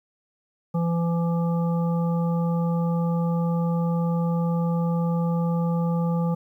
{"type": "harmonic tone", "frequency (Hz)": 169, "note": "E3", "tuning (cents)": 43, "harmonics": [1, 3, 5, 7], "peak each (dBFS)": [-21, -31, -35, -38], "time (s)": [0.74, 6.35], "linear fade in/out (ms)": 10, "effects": ["10-bit"]}